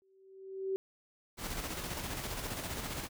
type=tone with exponential growth; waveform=sine; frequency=384.1 Hz; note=G4; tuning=35 cents flat; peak=-29 dBFS; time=0.02-0.76 s; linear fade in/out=0 ms; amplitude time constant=160 ms
type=noise with tremolo; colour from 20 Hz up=pink; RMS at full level=-38 dBFS; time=1.37-3.09 s; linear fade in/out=50 ms; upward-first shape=square; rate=15 Hz; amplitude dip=35%
effects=none

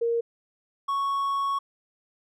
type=tone pair in turn; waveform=sine / triangle; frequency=466.2 / 1108.8 Hz; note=A#4 / C#6; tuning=0 / 0 cents; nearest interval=octave + minor third; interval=1500 cents; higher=second; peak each=-22 / -22 dBFS; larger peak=neither; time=0.01-0.21 / 0.88-1.59 s; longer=second; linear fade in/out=10 ms; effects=none

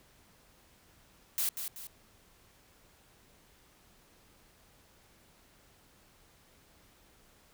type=noise with echo; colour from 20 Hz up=blue; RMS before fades=-31 dBFS; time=1.38-1.49 s; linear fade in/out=0 ms; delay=190 ms; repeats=2; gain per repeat=-7 dB; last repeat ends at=1.87 s; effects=pink hiss -63 dBFS RMS until 7.53 s

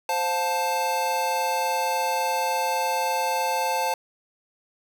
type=chord; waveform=square; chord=F major; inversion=second; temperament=equal with one note detuned; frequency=523.3 / 709 / 880 Hz; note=C5 / F5 / A5; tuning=0 / +26 / 0 cents; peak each=-30 / -31 / -25 dBFS; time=0.09-3.94 s; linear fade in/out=2 ms; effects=none

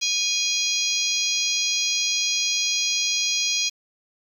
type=harmonic tone with a mistuned harmonic; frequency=822 Hz; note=G#5; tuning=18 cents flat; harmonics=3 / 4 / 5 / 6 / 7 / 8; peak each=-28 / -28 / -28 / -28 / -28 / -28 dBFS; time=0.01-3.7 s; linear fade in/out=20 ms; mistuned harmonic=8; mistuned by=-20 cents; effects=8-bit

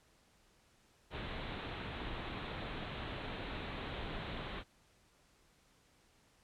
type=low-pass noise; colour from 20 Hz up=pink; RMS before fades=-43 dBFS; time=1.1-4.64 s; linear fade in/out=50 ms; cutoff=4000 Hz; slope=96 dB/octave; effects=pink hiss -69 dBFS RMS until 6.43 s + low-pass 10000 Hz 12 dB/octave

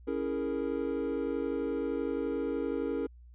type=chord; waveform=triangle; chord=A# half-diminished seventh; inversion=first; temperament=equal; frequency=277.2 / 329.6 / 415.3 / 466.2 Hz; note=C#4 / E4 / G#4 / A#4; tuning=0 / 0 / 0 / 0 cents; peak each=-33 / -35 / -34 / -33 dBFS; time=0.07-3.07 s; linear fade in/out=10 ms; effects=added 60 Hz sine -50 dBFS peak until 3.34 s + resampled to 8000 Hz

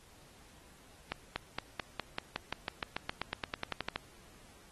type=accelerating click train; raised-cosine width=0.3 ms; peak=-18 dBFS; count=21; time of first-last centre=1.12-3.96 s; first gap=240 ms; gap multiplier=0.94; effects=pink hiss -60 dBFS RMS until 4.71 s + AAC 32 kbps

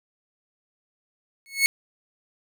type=tone with exponential growth; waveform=sawtooth; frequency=2196 Hz; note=C#7; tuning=17 cents flat; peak=-9 dBFS; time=1.46-1.66 s; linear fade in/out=0 ms; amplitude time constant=42 ms; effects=none

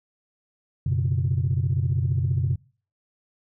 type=chord; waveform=sine; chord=F# suspended fourth; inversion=none; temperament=equal; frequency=92.5 / 123.47 / 138.59 Hz; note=F#2 / B2 / C#3; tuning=0 / 0 / 0 cents; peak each=-24 dBFS; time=0.86-2.56 s; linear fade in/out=5 ms; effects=noise-tail reverb RT60 0.4 s tail -22 dB re dry + tanh soft clip ceiling -14 dBFS

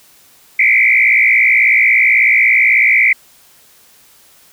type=tone with frequency modulation; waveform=sine; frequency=2189 Hz; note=C#7; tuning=22 cents flat; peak=-7 dBFS; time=0.59-3.13 s; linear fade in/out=5 ms; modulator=58.2 Hz; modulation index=3.1; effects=white hiss -47 dBFS RMS until 4.52 s

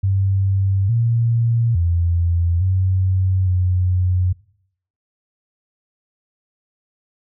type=tone with pitch steps; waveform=sine; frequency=97 / 116.4 / 85.5 / 93.8 / 91 Hz; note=G2 / A#2 / F2 / F#2 / F#2; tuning=-18 / -2 / -36 / +24 / -28 cents; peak=-14 dBFS; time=0.03-4.33 s; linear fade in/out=10 ms; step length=860 ms; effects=noise-tail reverb RT60 0.7 s tail -22 dB re dry

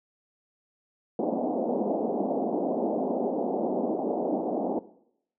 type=band-pass noise; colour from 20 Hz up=pink; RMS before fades=-28 dBFS; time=1.19-4.79 s; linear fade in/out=2 ms; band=210 to 780 Hz; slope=48 dB/octave; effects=noise-tail reverb RT60 0.7 s tail -17 dB re dry

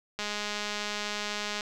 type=click train; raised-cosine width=0.2 ms; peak=-16 dBFS; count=296; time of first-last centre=0.19-1.608 s; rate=208 Hz; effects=none

